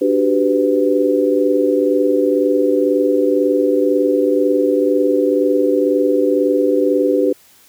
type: chord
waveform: sine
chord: G major seventh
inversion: second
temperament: equal with one note detuned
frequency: 293.7 / 370 / 392 / 501.4 Hz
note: D4 / F#4 / G4 / B4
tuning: 0 / 0 / 0 / +26 cents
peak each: -17 / -21 / -17 / -16 dBFS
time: 0.01-7.33 s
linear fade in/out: 10 ms
effects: white hiss -49 dBFS RMS until 7.68 s